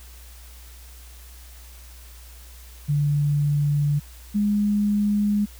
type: tone pair in turn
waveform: sine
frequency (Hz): 145.6 / 206.5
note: D3 / G#3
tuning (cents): -15 / -10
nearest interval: tritone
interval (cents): 605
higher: second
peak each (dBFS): -18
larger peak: neither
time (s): 2.88-4 / 4.34-5.46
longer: neither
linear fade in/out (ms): 20
effects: added 60 Hz sine -42 dBFS peak until 5.59 s + white hiss -49 dBFS RMS until 5.59 s